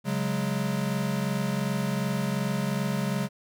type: chord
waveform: square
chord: C# suspended fourth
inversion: none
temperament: equal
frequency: 138.59 / 185 / 207.7 Hz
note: C#3 / F#3 / G#3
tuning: 0 / 0 / 0 cents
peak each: -31 dBFS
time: 0.04-3.29 s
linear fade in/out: 50 ms
effects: none